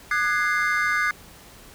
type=chord; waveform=triangle; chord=Ab dominant seventh; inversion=second; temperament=equal with one note detuned; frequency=1214 / 1480 / 1661.2 / 2093 Hz; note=Eb6 / Gb6 / Ab6 / C7; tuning=-43 / 0 / 0 / 0 cents; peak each=-24 dBFS; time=0.11-1.11 s; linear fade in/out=2 ms; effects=pink hiss -47 dBFS RMS until 1.74 s